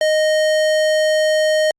sine tone with hard clipping, 620 Hz, D#5, 6 cents flat, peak -15 dBFS, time 0.01-1.71 s, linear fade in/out 2 ms, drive 18 dB, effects Opus 48 kbps

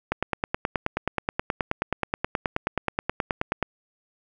click train, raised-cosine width 0.5 ms, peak -8 dBFS, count 34, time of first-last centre 0.12-3.627 s, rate 9.41 Hz, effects none

